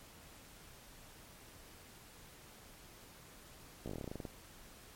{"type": "slowing click train", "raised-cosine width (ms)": 2, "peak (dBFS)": -29, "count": 14, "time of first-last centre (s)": [3.86, 4.252], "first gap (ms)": 16, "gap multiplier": 1.1, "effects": ["pink hiss -57 dBFS RMS until 4.95 s", "MP3 64 kbps"]}